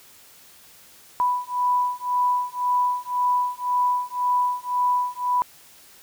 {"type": "beating tone pair", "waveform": "sine", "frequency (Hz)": [987.8, 989.7], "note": ["B5", "B5"], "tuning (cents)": [0, 3], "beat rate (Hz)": 1.9, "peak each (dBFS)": [-23, -23], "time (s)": [1.2, 5.42], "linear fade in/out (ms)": 0, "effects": ["white hiss -50 dBFS RMS until 6.02 s"]}